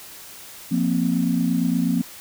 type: chord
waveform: sine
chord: F suspended fourth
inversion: none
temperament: equal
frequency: 174.61 / 233.1 / 261.6 Hz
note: F3 / Bb3 / C4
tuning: 0 / 0 / 0 cents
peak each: -22 dBFS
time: 0.71-2.02 s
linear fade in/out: 10 ms
effects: tanh soft clip ceiling -9 dBFS + white hiss -41 dBFS RMS until 2.2 s